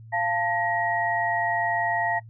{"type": "tone cluster", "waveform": "sine", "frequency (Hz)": [692, 885, 1893], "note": ["F5", "A5", "A#6"], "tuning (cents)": [-16, 10, 26], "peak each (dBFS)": -27, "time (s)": [0.12, 2.2], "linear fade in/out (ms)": 20, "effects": ["noise-tail reverb RT60 0.1 s tail -21 dB re dry", "added 112 Hz sine -42 dBFS peak until 2.29 s"]}